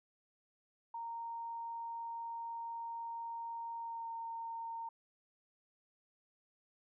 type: tone with pitch glide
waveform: sine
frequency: 926 to 917.5 Hz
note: A#5 to A#5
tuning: -12 to -28 cents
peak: -40 dBFS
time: 0.94-4.89 s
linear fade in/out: 5 ms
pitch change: -16 cents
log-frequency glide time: 3.79-4.08 s
effects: none